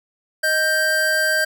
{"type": "tone pair together", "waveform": "square", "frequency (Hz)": [624.6, 1574], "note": ["D#5", "G6"], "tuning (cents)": [7, 7], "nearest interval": "octave + major third", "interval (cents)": 1600, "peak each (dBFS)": [-24, -18], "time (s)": [0.43, 1.45], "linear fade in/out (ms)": 10, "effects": []}